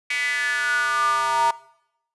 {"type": "tone with high-pass filter sweep", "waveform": "square", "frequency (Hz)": 133.2, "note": "C3", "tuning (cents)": 31, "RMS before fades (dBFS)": -22, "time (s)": [0.1, 1.51], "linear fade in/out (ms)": 5, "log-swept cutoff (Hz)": [2200, 900], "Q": 7.9, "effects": ["noise-tail reverb RT60 0.8 s tail -21 dB re dry", "resampled to 24000 Hz"]}